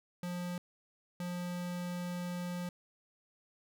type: tone bursts at uneven times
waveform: square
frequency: 177 Hz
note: F3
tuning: 23 cents sharp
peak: -37 dBFS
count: 2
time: 0.23-0.58 / 1.2-2.69 s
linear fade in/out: 2 ms
effects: none